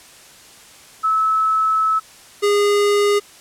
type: tone pair in turn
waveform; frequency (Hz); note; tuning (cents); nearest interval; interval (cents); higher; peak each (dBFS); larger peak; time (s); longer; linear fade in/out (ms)
sine / square; 1300 / 409.5; E6 / G#4; -24 / -24; octave + minor sixth; 2000; first; -14; neither; 1.03-2 / 2.42-3.2; first; 20
effects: white hiss -44 dBFS RMS until 3.4 s + low-pass 10000 Hz 12 dB/octave